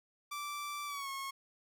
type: tone with pitch glide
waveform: sawtooth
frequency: 1168 to 1089.8 Hz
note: D6 to C#6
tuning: -10 to -30 cents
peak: -35 dBFS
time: 0.31-1.31 s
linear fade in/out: 10 ms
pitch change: -120 cents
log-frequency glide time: 0.86-1.09 s
effects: none